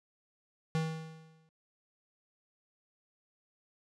square tone with exponential decay, 160 Hz, D#3, 49 cents sharp, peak -28 dBFS, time 0.75-1.49 s, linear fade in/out 0 ms, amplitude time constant 160 ms, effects low-pass 7000 Hz 12 dB/octave

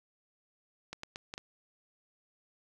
clicks, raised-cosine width 0.2 ms, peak -23 dBFS, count 5, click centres 0.93 / 1.034 / 1.159 / 1.339 / 1.379 s, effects none

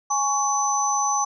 sine tone cluster, 833 / 1112 / 6060 Hz, G#5 / C#6 / F#8, +5 / +5 / +40 cents, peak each -24 dBFS, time 0.1-1.25 s, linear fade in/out 10 ms, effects none

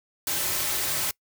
white noise with comb filter, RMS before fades -27 dBFS, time 0.27-1.11 s, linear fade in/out 2 ms, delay 4.2 ms, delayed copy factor -0.6, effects noise-tail reverb RT60 0.1 s tail -24 dB re dry

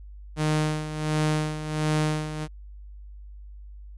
sawtooth tone with tremolo, 153.7 Hz, D#3, 21 cents flat, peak -17 dBFS, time 0.36-2.48 s, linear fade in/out 50 ms, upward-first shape sine, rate 1.4 Hz, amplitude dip 70%, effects added 50 Hz sine -40 dBFS peak until 3.97 s + resampled to 24000 Hz

